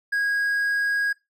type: tone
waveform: triangle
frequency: 1644 Hz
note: G#6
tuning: 18 cents flat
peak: -19 dBFS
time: 0.12-1.13 s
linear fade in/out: 10 ms
effects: noise-tail reverb RT60 0.2 s tail -20 dB re dry